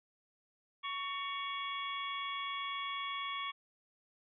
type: harmonic tone with a mistuned harmonic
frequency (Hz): 559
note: C#5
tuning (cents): +14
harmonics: 2 / 3 / 4 / 5 / 6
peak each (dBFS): -39 / -51 / -43 / -50 / -43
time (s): 0.83-3.52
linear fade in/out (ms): 20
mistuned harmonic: 3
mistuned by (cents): +140
effects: none